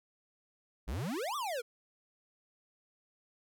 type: exponential two-way sweep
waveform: square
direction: up then down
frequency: 49.83 to 1228 to 445.7 Hz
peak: -35 dBFS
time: 0.87-1.62 s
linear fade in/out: 20 ms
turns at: 1.36 s
effects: none